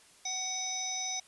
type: harmonic tone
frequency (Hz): 748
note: F#5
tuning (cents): +19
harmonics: 1 / 3 / 5 / 7 / 8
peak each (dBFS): -42 / -43 / -41 / -41 / -35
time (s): 0.25-1.2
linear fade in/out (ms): 5
effects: white hiss -59 dBFS RMS until 1.27 s + resampled to 24000 Hz